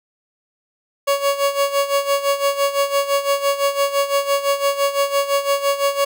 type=tone with tremolo; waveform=30% pulse; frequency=560 Hz; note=C#5; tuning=18 cents sharp; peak=-11 dBFS; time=1.07-6.05 s; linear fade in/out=10 ms; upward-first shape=sine; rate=5.9 Hz; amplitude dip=75%; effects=none